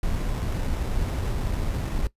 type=noise with sample-and-hold; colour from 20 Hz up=brown; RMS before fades=-26 dBFS; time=0.03-2.07 s; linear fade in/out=2 ms; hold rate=4410 Hz; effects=noise-tail reverb RT60 0.1 s tail -19 dB re dry + resampled to 32000 Hz